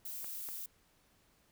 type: noise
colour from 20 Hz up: violet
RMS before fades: -43 dBFS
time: 0.05-0.66 s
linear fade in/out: 5 ms
type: clicks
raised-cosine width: 0.5 ms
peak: -34 dBFS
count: 2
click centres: 0.244 / 0.488 s
effects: pink hiss -70 dBFS RMS until 1.51 s